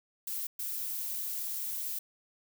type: noise bursts at uneven times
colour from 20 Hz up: violet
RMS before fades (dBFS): -36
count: 2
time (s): 0.27-0.47 / 0.59-1.99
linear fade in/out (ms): 5
effects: none